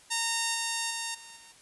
5% pulse tone with level steps, 920 Hz, A#5, 23 cents flat, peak -15 / -17 / -20 / -34 / -39 dBFS, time 0.1-1.53 s, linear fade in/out 20 ms, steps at 0.54 / 0.9 / 1.14 / 1.36 s, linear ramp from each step 10 ms, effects white hiss -56 dBFS RMS until 1.61 s + resampled to 24000 Hz

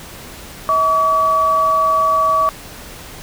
sine tone pair together, 640 / 1140.4 Hz, D#5 / C#6, +49 / +49 cents, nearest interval minor seventh, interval 1000 cents, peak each -20 / -12 dBFS, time 0.69-2.49 s, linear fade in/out 0 ms, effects pink hiss -35 dBFS RMS until 3.22 s

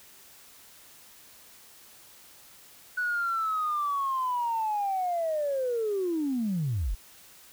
sine linear sweep, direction down, 1485 to 34.54 Hz, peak -25 dBFS, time 2.97-6.95 s, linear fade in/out 10 ms, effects tanh soft clip ceiling -21 dBFS + white hiss -53 dBFS RMS until 7.52 s

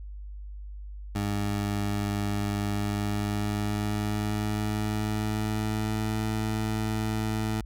20% pulse tone with pitch glide, 102.2 to 108.9 Hz, G#2 to A2, -27 to -17 cents, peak -22 dBFS, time 1.15-7.61 s, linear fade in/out 5 ms, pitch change +110 cents, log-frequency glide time 2.6-6.24 s, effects added 50 Hz sine -37 dBFS peak until 7.65 s

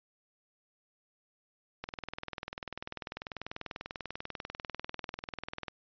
click train, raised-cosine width 0.3 ms, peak -22 dBFS, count 79, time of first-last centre 1.84-5.682 s, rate 20.3 Hz, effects resampled to 11025 Hz

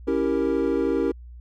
triangle chord, C# diminished seventh, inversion none, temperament equal, 277.2 / 329.6 / 392 / 466.2 Hz, C#4 / E4 / G4 / Bb4, 0 / 0 / 0 / 0 cents, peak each -24 dBFS, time 0.07-1.12 s, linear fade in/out 10 ms, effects added 60 Hz sine -39 dBFS peak until 1.4 s

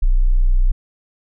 sine tone, 30.87 Hz, B0, in tune, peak -10 dBFS, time 0.02-0.72 s, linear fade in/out 10 ms, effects none

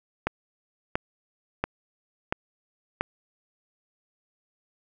click train, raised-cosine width 0.5 ms, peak -9 dBFS, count 5, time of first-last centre 0.27-3.01 s, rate 1.46 Hz, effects none

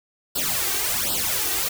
white noise with flanger, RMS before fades -24 dBFS, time 0.35-1.69 s, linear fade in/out 10 ms, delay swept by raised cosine 0.23 to 2.63 ms, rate 1.3 Hz, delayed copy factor +0.9, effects none

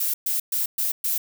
violet noise bursts, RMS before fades -24 dBFS, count 5, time 0-1.18 s, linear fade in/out 5 ms, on 140 ms, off 120 ms, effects none

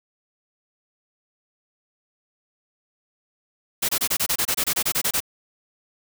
white noise bursts, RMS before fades -22 dBFS, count 15, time 3.82-5.204 s, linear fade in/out 10 ms, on 68 ms, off 26 ms, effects none

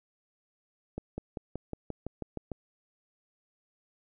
accelerating click train, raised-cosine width 2 ms, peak -22 dBFS, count 10, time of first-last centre 0.98-2.517 s, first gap 200 ms, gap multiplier 0.96, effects none

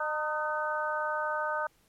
harmonic tone with a mistuned harmonic, 303.9 Hz, D#4, 41 cents flat, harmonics 2 / 3 / 4 / 5, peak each -34 / -34 / -34 / -34 dBFS, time 0-1.67 s, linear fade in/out 5 ms, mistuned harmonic 4, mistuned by +38 cents, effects pink hiss -67 dBFS RMS until 1.88 s + MP3 64 kbps

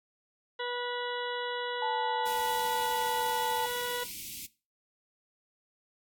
harmonic tone, 488 Hz, B4, 21 cents flat, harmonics 1 / 2 / 3 / 4 / 6 / 7 / 8, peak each -36 / -39 / -41 / -42 / -44 / -44 / -45 dBFS, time 0.59-4.04 s, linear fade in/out 10 ms
sine tone with pitch glide, 880 to 887.7 Hz, A5 to A5, 0 to +15 cents, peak -30 dBFS, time 1.82-3.66 s, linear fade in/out 2 ms, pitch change +15 cents, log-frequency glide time 2.02-2.65 s
white band-stop noise, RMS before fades -41 dBFS, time 2.25-4.47 s, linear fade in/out 20 ms, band 340 to 2100 Hz, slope 96 dB/octave
effects noise-tail reverb RT60 0.3 s tail -18 dB re dry + AAC 64 kbps

